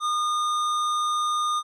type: tone with hard clipping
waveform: sine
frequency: 1219 Hz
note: D#6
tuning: 36 cents flat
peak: -24 dBFS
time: 0-1.63 s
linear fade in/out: 50 ms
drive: 12 dB
effects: none